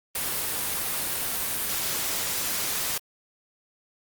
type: noise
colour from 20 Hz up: white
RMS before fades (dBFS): -28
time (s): 0.15-2.98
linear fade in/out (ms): 5
effects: Opus 32 kbps